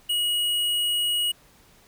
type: tone with hard clipping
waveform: sine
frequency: 2900 Hz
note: F#7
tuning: 35 cents flat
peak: -23 dBFS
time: 0.09-1.32 s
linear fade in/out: 10 ms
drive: 13 dB
effects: pink hiss -56 dBFS RMS until 1.87 s